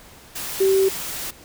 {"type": "tone in noise", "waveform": "sine", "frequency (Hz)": 385.4, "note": "G4", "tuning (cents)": -29, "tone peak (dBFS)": -14, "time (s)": [0.6, 0.89], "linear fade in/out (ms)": 10, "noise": "white", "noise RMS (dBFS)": -30, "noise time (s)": [0.35, 1.31], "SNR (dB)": 13, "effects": ["pink hiss -46 dBFS RMS until 1.44 s"]}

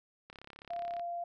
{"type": "click train", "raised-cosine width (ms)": 0.3, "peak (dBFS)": -33, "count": 25, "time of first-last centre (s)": [0.3, 0.996], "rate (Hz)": 34.5}
{"type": "tone", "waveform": "sine", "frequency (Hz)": 692, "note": "F5", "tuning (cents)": -16, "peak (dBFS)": -35, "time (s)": [0.7, 1.24], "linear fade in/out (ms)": 5}
{"effects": []}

